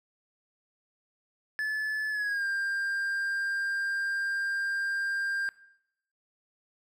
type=tone with pitch glide; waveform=triangle; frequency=1729 to 1594.7 Hz; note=A6 to G6; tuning=-31 to +29 cents; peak=-26 dBFS; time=1.59-5.49 s; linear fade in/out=0 ms; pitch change=-140 cents; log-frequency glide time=2.1-2.45 s; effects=noise-tail reverb RT60 0.8 s tail -19 dB re dry